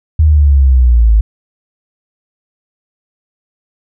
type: linear sweep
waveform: sine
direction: down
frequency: 79 to 52 Hz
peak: -4 dBFS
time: 0.19-1.21 s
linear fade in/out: 5 ms
effects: none